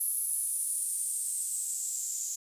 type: noise with band-pass filter sweep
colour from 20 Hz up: violet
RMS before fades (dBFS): -33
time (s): 0-2.36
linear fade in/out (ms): 10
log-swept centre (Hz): 11000 to 6900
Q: 7.7
effects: resampled to 32000 Hz